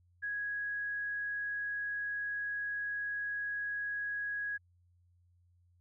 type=tone; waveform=sine; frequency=1661.2 Hz; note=G#6; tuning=in tune; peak=-34 dBFS; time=0.22-4.58 s; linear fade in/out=20 ms; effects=added 88 Hz sine -65 dBFS peak until 5.8 s